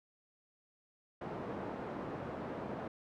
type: band-pass noise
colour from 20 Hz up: pink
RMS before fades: -42 dBFS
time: 1.21-2.88 s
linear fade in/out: 5 ms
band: 160 to 970 Hz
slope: 12 dB/octave
effects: none